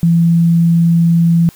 sine tone, 168.2 Hz, E3, 35 cents sharp, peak -7 dBFS, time 0.03-1.49 s, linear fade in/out 0 ms, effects white hiss -43 dBFS RMS until 1.55 s

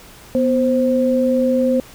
sine tone pair together, 247 / 523.3 Hz, B3 / C5, 0 / 0 cents, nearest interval octave + minor second, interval 1300 cents, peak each -16 dBFS, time 0.35-1.8 s, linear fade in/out 0 ms, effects pink hiss -42 dBFS RMS until 1.94 s

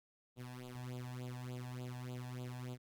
sawtooth tone with flanger, 125 Hz, B2, 21 cents sharp, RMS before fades -45 dBFS, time 0.36-2.78 s, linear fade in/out 50 ms, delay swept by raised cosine 0.26 to 1.2 ms, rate 3.4 Hz, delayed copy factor +0.85, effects Opus 32 kbps

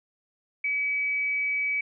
sine tone with amplitude modulation, 2280 Hz, C#7, 48 cents sharp, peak -23 dBFS, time 0.64-1.81 s, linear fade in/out 5 ms, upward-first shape sine, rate 258 Hz, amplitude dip 25%, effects none

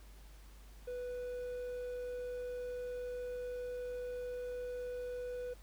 triangle tone, 493.9 Hz, B4, in tune, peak -37 dBFS, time 0.87-5.54 s, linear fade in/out 10 ms, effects added 50 Hz sine -53 dBFS peak until 5.62 s + pink hiss -63 dBFS RMS until 5.62 s

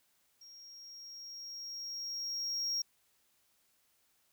triangle tone with level ramp, 5590 Hz, F8, 1 cent sharp, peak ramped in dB -51 to -30 dBFS, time 0.41-2.82 s, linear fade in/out 5 ms, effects white hiss -73 dBFS RMS until 4.32 s

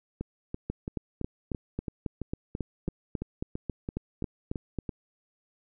two click trains, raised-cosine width 3 ms, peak -20 / -18 dBFS, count 15 / 16, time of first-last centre 0.21-4.892 / 0.7-4.787 s, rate 2.99 / 3.67 Hz, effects none

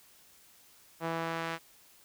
sawtooth tone with band-pass filter sweep, 164.81 Hz, E3, in tune, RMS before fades -35 dBFS, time 1-1.59 s, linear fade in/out 50 ms, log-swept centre 840 to 1800 Hz, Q 0.8, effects white hiss -60 dBFS RMS until 2.04 s

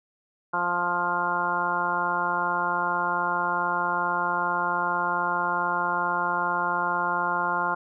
harmonic tone, 175.5 Hz, F3, 9 cents sharp, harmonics 1 / 2 / 3 / 4 / 5 / 6 / 7 / 8, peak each -39 / -37 / -37 / -33 / -29 / -28 / -35 / -28 dBFS, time 0.53-7.75 s, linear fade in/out 10 ms, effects none

